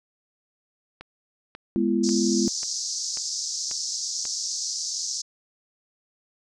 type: click train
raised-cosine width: 0.3 ms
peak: -23 dBFS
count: 7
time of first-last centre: 1.01-4.253 s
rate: 1.85 Hz
type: chord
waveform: sine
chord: E major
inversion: first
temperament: equal with one note detuned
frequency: 207.7 / 246.9 / 338.1 Hz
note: G#3 / B3 / E4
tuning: 0 / 0 / +44 cents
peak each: -24 / -25 / -24 dBFS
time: 1.76-2.48 s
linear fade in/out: 0 ms
type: band-pass noise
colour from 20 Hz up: white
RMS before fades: -30 dBFS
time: 2.03-5.22 s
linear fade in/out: 10 ms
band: 4800 to 6600 Hz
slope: 48 dB/octave
effects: none